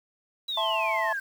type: exponential sweep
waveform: sine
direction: down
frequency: 3951 to 1543 Hz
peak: -28 dBFS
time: 0.48-1.2 s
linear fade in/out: 10 ms
type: chord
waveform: triangle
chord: A minor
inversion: second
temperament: just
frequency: 660 / 880 / 1056 Hz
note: E5 / A5 / C6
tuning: +2 / 0 / +16 cents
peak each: -28 dBFS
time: 0.57-1.13 s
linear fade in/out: 5 ms
effects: 8-bit